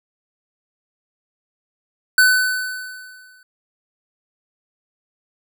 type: tone with exponential decay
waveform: square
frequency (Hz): 1506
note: F#6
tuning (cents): +30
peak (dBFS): -9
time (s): 2.18-3.43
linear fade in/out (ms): 2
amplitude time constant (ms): 270
effects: none